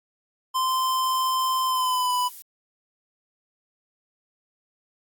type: tone with pitch glide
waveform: square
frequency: 1037 to 994.2 Hz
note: C6 to B5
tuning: -16 to +11 cents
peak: -22 dBFS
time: 0.54-2.29 s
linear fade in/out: 20 ms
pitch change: -73 cents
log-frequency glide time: 1.65-2.12 s
type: noise bursts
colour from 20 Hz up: violet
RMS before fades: -41 dBFS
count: 5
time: 0.68-2.42 s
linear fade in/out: 0 ms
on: 320 ms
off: 35 ms
effects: AAC 64 kbps